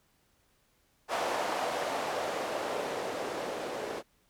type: noise with low-pass filter sweep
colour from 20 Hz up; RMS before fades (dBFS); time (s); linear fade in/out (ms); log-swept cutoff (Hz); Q
violet; -34; 1.08-4.03; 50; 700 to 450; 1.7
effects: pink hiss -70 dBFS RMS until 4.29 s